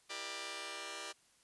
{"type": "chord", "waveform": "5% pulse", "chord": "E half-diminished seventh", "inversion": "none", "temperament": "just", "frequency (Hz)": [329.6, 395.6, 474.7, 593.3], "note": ["E4", "G4", "Bb4", "D5"], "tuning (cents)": [0, 16, 31, 18], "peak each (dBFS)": [-40, -37, -38, -35], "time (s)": [0.09, 1.13], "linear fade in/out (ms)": 20, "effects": ["white hiss -69 dBFS RMS until 1.43 s", "resampled to 24000 Hz"]}